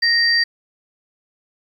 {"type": "tone pair together", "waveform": "sine", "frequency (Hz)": [1864.7, 4699], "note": ["A#6", "D8"], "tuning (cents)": [0, 0], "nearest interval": "octave + major third", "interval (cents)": 1600, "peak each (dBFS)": -16, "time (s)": [0.02, 0.44], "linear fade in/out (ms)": 10, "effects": ["8-bit"]}